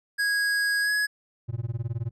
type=tone with pitch glide; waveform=square; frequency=1650 to 1677.9 Hz; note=G#6 to G#6; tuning=-12 to +17 cents; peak=-23 dBFS; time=0.18-1.07 s; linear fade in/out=20 ms; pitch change=+29 cents; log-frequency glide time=0.81-0.91 s
type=tone with tremolo; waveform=triangle; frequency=116.2 Hz; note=A#2; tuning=5 cents flat; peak=-22 dBFS; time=1.48-2.11 s; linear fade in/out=20 ms; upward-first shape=sine; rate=19 Hz; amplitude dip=100%
effects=low-pass 11000 Hz 12 dB/octave